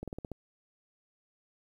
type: slowing click train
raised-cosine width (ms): 2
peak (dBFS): -25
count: 6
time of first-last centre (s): 0.03-0.317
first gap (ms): 47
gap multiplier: 1.1
effects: 10-bit